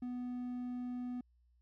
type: tone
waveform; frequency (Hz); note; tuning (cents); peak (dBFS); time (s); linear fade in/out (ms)
triangle; 247.3; B3; +3; -36; 0.02-1.21; 5
effects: added 60 Hz sine -67 dBFS peak until 1.61 s